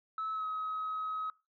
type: tone with pitch glide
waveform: sine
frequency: 1300 to 1272.5 Hz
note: E6 to D#6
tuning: -24 to +39 cents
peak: -32 dBFS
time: 0.18-1.3 s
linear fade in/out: 2 ms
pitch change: -37 cents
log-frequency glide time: 0.33-0.45 s
effects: noise-tail reverb RT60 0.3 s tail -23 dB re dry + tanh soft clip ceiling -30 dBFS